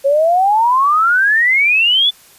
sine exponential sweep, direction up, 540 to 3520 Hz, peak -9 dBFS, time 0.04-2.11 s, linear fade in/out 20 ms, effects white hiss -45 dBFS RMS until 2.38 s + resampled to 32000 Hz

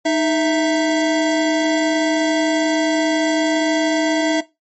square tone pair together, 311.1 / 659.2 Hz, D#4 / E5, 0 / 0 cents, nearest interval octave + minor second, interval 1300 cents, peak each -18 dBFS, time 0.05-4.41 s, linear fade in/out 10 ms, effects noise-tail reverb RT60 0.2 s tail -17 dB re dry + MP3 32 kbps

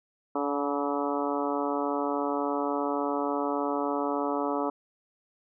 harmonic tone with a mistuned harmonic, 143.5 Hz, D3, 40 cents flat, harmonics 2 / 3 / 4 / 5 / 6 / 7 / 8 / 9, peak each -31 / -33 / -34 / -35 / -36 / -36 / -37 / -38 dBFS, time 0.35-4.7 s, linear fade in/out 5 ms, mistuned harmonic 7, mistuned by -44 cents, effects none

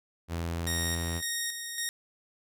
sawtooth tone, 84.1 Hz, E2, 35 cents sharp, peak -27 dBFS, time 0.28-1.22 s, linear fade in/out 50 ms
10% pulse tone with tremolo, 1864.7 Hz, A#6, in tune, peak -21 dBFS, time 0.67-1.89 s, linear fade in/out 0 ms, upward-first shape square, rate 1.8 Hz, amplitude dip 50%
effects none

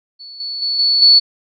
sine tone with level steps, 4435 Hz, C#8, in tune, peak -32 / -22 / -16 / -11 / -5 dBFS, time 0.19-1.2 s, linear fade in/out 20 ms, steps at 0.4 / 0.62 / 0.79 / 1.02 s, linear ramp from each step 2 ms, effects none

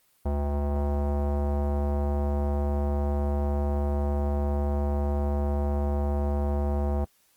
square tone with low-pass filter, 72 Hz, D2, 34 cents flat, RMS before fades -26 dBFS, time 0.25-7.05 s, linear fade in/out 10 ms, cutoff 750 Hz, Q 2.2, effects white hiss -65 dBFS RMS until 7.36 s + Opus 24 kbps

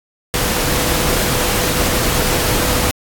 sine tone in noise, 496.5 Hz, B4, 9 cents sharp, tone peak -26 dBFS, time 0.34-2.91 s, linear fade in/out 0 ms, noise pink, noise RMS -17 dBFS, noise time 0.34-2.91 s, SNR -12 dB, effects AAC 64 kbps

